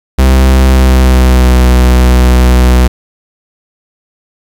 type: tone with pitch glide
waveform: 45% pulse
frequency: 65.2 to 62.47 Hz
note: C2 to B1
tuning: -5 to +20 cents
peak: -3 dBFS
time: 0.18-2.88 s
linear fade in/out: 10 ms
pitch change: -75 cents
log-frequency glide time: 0.64-1.62 s
effects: 7-bit